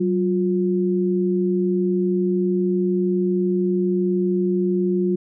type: tone pair together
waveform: sine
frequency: 188.43 / 355.7 Hz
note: F#3 / F4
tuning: +32 / +32 cents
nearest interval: major seventh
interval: 1100 cents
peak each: -20 dBFS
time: 0-5.16 s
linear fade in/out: 10 ms
effects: none